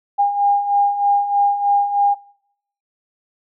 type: beating tone pair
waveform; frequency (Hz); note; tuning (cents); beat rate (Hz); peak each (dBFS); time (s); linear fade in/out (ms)
sine; 807 / 810.2; G#5 / G#5; -50 / -43; 3.2; -21 / -14; 0.18-2.15; 20
effects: noise-tail reverb RT60 0.8 s tail -25 dB re dry